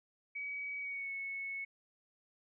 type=tone with pitch glide; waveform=sine; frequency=2270 to 2203 Hz; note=C#7 to C#7; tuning=+41 to -11 cents; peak=-38 dBFS; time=0.35-1.65 s; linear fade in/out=10 ms; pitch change=-52 cents; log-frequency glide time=0.79-1.11 s; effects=none